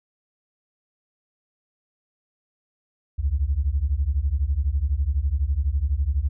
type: beating tone pair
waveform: sine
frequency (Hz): 64.5 / 76.5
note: C2 / D#2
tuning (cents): -24 / -29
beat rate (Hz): 12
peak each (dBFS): -22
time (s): 3.18-6.29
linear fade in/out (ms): 20
effects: tanh soft clip ceiling -13 dBFS